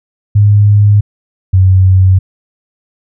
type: tone pair in turn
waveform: sine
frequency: 103.2 / 93.92 Hz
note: G#2 / F#2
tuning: -10 / +26 cents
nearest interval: major second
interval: 164 cents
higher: first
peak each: -3 dBFS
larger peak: neither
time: 0.35-1.01 / 1.53-2.19 s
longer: neither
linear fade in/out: 10 ms
effects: none